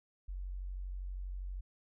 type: tone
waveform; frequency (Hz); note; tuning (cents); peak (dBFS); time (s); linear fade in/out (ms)
sine; 46.25; F#1; 0; -38; 0.28-1.61; 10
effects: none

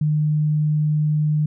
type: tone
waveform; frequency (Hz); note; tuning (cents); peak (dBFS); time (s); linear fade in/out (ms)
sine; 151.7; D#3; -44; -16; 0.01-1.46; 5
effects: none

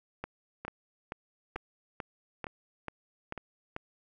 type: two click trains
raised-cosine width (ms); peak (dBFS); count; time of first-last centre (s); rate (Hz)
0.5; -24 / -21; 4 / 9; 0.65-3.377 / 0.24-3.764; 1.1 / 2.27
effects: none

